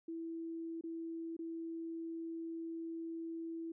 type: tone with dropouts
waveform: sine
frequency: 329.6 Hz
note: E4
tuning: in tune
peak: -40 dBFS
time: 0.08-3.72 s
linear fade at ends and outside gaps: 5 ms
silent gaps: 0.811-0.837 / 1.367-1.39 s
effects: none